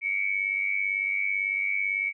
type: tone pair together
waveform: sine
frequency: 2200 / 2298 Hz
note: C#7 / D7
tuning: -14 / -38 cents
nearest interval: minor second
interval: 76 cents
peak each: -28 / -27 dBFS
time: 0.01-2.13 s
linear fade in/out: 50 ms
effects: none